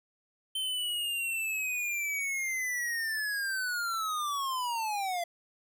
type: linear sweep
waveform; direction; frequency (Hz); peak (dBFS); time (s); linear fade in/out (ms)
square; down; 3099 to 676; -31; 0.55-5.24; 5
effects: none